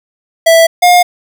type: tone pair in turn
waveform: square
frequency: 659 / 711.9 Hz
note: E5 / F5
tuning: -1 / +33 cents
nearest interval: minor second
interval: 134 cents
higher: second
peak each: -4 dBFS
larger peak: neither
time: 0.46-0.67 / 0.82-1.03 s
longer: neither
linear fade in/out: 10 ms
effects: none